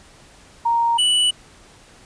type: tone pair in turn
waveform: sine / square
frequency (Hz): 932.3 / 2960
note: A#5 / F#7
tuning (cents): 0 / 0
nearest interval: octave + minor sixth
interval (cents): 2000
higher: second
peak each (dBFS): -15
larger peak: neither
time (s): 0.65-0.98 / 0.98-1.31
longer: neither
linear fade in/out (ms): 10
effects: pink hiss -48 dBFS RMS until 2.05 s + resampled to 22050 Hz